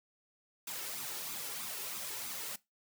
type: noise with flanger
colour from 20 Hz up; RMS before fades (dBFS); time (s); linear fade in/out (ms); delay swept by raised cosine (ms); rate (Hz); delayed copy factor
white; -41; 0.67-2.56; 5; 0.81 to 2.31; 3.1; +0.55
effects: noise-tail reverb RT60 0.2 s tail -20 dB re dry + high-pass 150 Hz 12 dB/octave

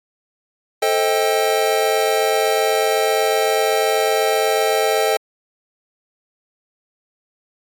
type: chord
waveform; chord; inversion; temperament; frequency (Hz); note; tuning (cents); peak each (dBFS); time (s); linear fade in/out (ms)
square; A half-diminished seventh; none; just; 440 / 528 / 633.6 / 792; A4 / C5 / Eb5 / G5; 0 / +16 / +31 / +18; -20 / -24 / -22 / -22; 0.82-5.17; 5
effects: AAC 64 kbps

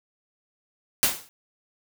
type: noise with exponential decay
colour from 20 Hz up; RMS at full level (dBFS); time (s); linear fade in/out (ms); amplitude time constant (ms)
white; -17; 1.03-1.29; 0; 55
effects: none

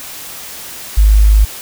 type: tone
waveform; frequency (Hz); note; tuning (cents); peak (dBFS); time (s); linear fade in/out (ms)
sine; 51.9; G#1; 0; -4; 0.97-1.45; 10
effects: white hiss -29 dBFS RMS until 1.61 s

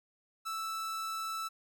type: tone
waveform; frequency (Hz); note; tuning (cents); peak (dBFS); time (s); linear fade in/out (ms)
45% pulse; 1318.5; E6; 0; -35; 0.45-1.49; 20
effects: none

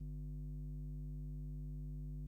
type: tone with low-pass filter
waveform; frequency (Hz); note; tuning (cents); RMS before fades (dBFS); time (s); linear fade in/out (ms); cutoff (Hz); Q
square; 50; G1; +35; -45; 0-2.27; 10; 190; 3.7
effects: 13-bit

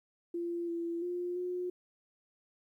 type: tone with pitch steps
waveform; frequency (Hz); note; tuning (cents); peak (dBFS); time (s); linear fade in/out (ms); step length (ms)
sine; 343.2 / 338.3 / 353.9 / 359.7; F4 / E4 / F4 / F#4; -30 / +45 / +23 / -49; -33; 0.34-1.7; 5; 340
effects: 12-bit

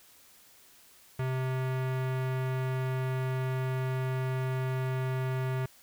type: tone with low-pass filter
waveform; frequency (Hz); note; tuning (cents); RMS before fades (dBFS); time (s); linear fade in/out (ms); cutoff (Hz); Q
square; 130; C3; -11; -31; 1.19-5.66; 5; 2200; 1.1
effects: white hiss -58 dBFS RMS until 5.82 s

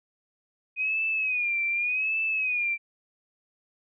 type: tone with vibrato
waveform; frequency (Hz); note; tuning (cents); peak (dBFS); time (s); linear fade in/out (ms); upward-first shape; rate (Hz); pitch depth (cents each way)
sine; 2489; D#7; 0; -24; 0.76-2.78; 50; sine; 0.86; 100
effects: none

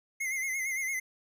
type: tone with vibrato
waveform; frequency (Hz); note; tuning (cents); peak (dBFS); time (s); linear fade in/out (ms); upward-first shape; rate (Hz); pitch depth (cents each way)
square; 2101; C7; +7; -31; 0.2-1; 10; sine; 8.8; 65
effects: none

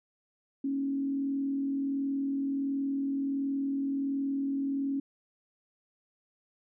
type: tone with frequency modulation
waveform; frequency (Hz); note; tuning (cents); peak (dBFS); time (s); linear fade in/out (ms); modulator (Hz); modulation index
sine; 275.2; C#4; -12; -28; 0.64-5; 5; 41.4; 0.33
effects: none

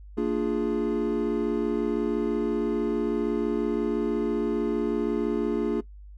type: chord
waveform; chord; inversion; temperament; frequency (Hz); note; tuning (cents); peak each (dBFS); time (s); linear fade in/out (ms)
triangle; Bb dominant seventh; none; equal with one note detuned; 228.2 / 293.7 / 349.2 / 415.3; Bb3 / D4 / F4 / Ab4; -37 / 0 / 0 / 0; -27; 0.17-5.81; 10
effects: noise-tail reverb RT60 0.1 s tail -18 dB re dry + added 50 Hz sine -42 dBFS peak until 6.17 s

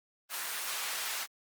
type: high-pass noise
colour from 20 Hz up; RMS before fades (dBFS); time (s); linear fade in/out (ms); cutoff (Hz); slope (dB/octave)
pink; -36; 0.29-1.27; 50; 1200; 12
effects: Opus 24 kbps

